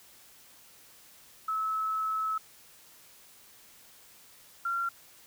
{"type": "tone pair in turn", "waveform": "sine", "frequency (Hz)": [1298, 1375.2], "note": ["E6", "F6"], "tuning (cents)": [-27, -27], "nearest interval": "minor second", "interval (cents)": 100, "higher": "second", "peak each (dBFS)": -28, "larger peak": "neither", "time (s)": [[1.48, 2.38], [4.65, 4.89]], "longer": "first", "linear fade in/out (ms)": 5, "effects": ["white hiss -56 dBFS RMS until 5.26 s"]}